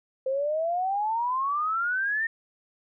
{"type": "exponential sweep", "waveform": "sine", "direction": "up", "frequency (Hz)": [518, 1843], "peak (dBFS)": -24, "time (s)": [0.26, 2.27], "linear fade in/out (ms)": 5, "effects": []}